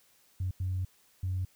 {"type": "tone bursts at uneven times", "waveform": "sine", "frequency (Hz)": 92.5, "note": "F#2", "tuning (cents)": 0, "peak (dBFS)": -28, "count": 3, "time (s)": [[0.4, 0.51], [0.6, 0.85], [1.23, 1.45]], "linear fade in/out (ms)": 5, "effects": ["tanh soft clip ceiling -25 dBFS", "white hiss -65 dBFS RMS until 1.55 s"]}